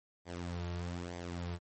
sawtooth tone with flanger, 87.31 Hz, F2, in tune, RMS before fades -40 dBFS, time 0.25-1.59 s, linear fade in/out 50 ms, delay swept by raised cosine 0.72 to 4.02 ms, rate 1.1 Hz, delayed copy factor -0.65, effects MP3 32 kbps

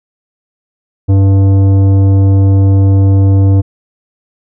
sine tone with tanh clipping, 97.5 Hz, G2, 9 cents flat, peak -6 dBFS, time 1.08-3.62 s, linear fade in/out 20 ms, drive 12 dB, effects none

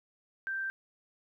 sine tone, 1568 Hz, G6, in tune, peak -32 dBFS, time 0.47-0.7 s, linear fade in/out 0 ms, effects 12-bit

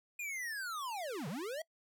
square linear two-way sweep, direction down then up, 2466 to 132.7 to 665 Hz, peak -39 dBFS, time 0.19-1.62 s, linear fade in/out 5 ms, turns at 1.28 s, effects noise-tail reverb RT60 0.1 s tail -24 dB re dry

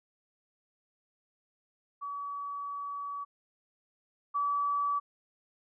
sine tone pair in turn, 1139 / 1148.2 Hz, C#6 / D6, +47 / -39 cents, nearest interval unison, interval 14 cents, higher second, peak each -35 / -27 dBFS, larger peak second, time 2.01-3.25 / 4.34-5 s, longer first, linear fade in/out 20 ms, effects none

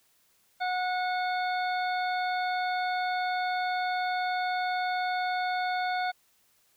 harmonic tone with a mistuned harmonic, 731 Hz, F#5, 21 cents flat, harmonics 1 / 2 / 3 / 5 / 6, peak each -28 / -34 / -38 / -42 / -44 dBFS, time 0.6-6.12 s, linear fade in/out 20 ms, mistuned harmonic 5, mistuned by -36 cents, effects white hiss -67 dBFS RMS until 6.76 s

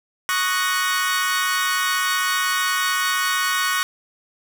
sawtooth chord, D# minor seventh, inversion third, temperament equal, 1108.7 / 1244.5 / 1480 / 1864.7 Hz, C#6 / D#6 / F#6 / A#6, 0 / 0 / 0 / 0 cents, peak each -20 / -25 / -20 / -22 dBFS, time 0.29-3.83 s, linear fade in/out 0 ms, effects none

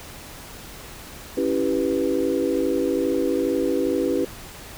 sine chord, C# half-diminished seventh, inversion none, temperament equal, 277.2 / 329.6 / 392 / 493.9 Hz, C#4 / E4 / G4 / B4, 0 / 0 / 0 / 0 cents, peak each -25 dBFS, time 1.37-4.25 s, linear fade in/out 5 ms, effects pink hiss -40 dBFS RMS until 4.77 s

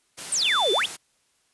white high-pass noise, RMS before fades -35 dBFS, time 0.17-0.97 s, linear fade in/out 20 ms, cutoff 100 Hz, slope 12 dB/octave
sine exponential two-way sweep, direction down then up, 9380 to 356.5 to 3836 Hz, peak -21 dBFS, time 0.32-0.86 s, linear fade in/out 5 ms, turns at 0.72 s
sine tone, 3520 Hz, A7, in tune, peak -23 dBFS, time 0.41-0.81 s, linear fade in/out 20 ms
effects white hiss -67 dBFS RMS until 1.53 s + resampled to 24000 Hz

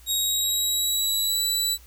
20% pulse tone with pitch glide, 3785 to 3953 Hz, A#7 to B7, +26 to +1 cents, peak -16 dBFS, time 0.06-1.78 s, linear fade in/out 50 ms, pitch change +75 cents, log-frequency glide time 0.16-1.43 s, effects added 60 Hz sine -48 dBFS peak until 1.86 s + white hiss -54 dBFS RMS until 1.86 s

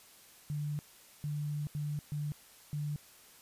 sine tone bursts at uneven times, 147.8 Hz, D3, 11 cents sharp, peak -33 dBFS, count 5, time 0.5-0.79 / 1.24-1.67 / 1.75-1.99 / 2.12-2.32 / 2.73-2.96 s, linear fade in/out 0 ms, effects white hiss -58 dBFS RMS until 3.41 s + resampled to 32000 Hz

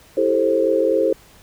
sine chord, A minor seventh, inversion second, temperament just, 330 / 396 / 440 / 528 Hz, E4 / G4 / A4 / C5, +2 / +18 / 0 / +16 cents, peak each -22 / -22 / -20 / -18 dBFS, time 0.17-1.13 s, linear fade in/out 5 ms, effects pink hiss -49 dBFS RMS until 1.42 s

